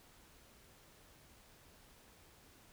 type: silence
effects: pink hiss -63 dBFS RMS until 2.72 s